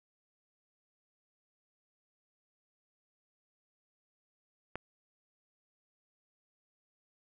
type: click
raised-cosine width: 0.5 ms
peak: -22 dBFS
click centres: 4.756 s
effects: none